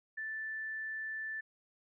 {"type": "tone", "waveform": "sine", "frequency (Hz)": 1760, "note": "A6", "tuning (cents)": 0, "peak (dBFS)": -37, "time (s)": [0.17, 1.41], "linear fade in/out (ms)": 10, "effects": []}